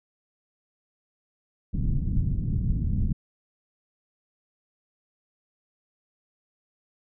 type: low-pass noise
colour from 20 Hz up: pink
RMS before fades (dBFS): -25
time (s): 1.73-3.13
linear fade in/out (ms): 10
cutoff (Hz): 200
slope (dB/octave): 24
effects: none